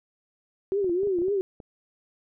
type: tone with vibrato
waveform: sine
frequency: 374.7 Hz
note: F#4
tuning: 22 cents sharp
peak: -22 dBFS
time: 0.72-1.41 s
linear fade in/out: 0 ms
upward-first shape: triangle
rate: 3.7 Hz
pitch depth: 180 cents each way
type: clicks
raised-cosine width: 2 ms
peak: -29 dBFS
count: 8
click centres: 0.844 / 0.895 / 1.033 / 1.072 / 1.187 / 1.219 / 1.283 / 1.602 s
effects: none